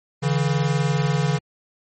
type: tone pair together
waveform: square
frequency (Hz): 141.2 / 161.64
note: C#3 / E3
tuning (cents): +32 / -34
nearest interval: major second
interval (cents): 234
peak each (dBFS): -21 / -23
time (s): 0.22-1.39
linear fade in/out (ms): 20
effects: MP3 32 kbps